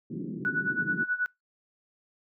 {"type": "band-pass noise", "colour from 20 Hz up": "pink", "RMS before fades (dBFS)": -36, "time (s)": [0.1, 1.04], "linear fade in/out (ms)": 10, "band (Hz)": [140, 370], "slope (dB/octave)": 48}
{"type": "tone with tremolo", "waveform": "sine", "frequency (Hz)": 1477, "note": "F#6", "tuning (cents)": -3, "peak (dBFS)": -23, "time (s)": [0.45, 1.26], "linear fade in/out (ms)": 0, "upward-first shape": "sine", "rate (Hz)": 9.3, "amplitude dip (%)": 85}
{"effects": ["noise-tail reverb RT60 0.2 s tail -25 dB re dry"]}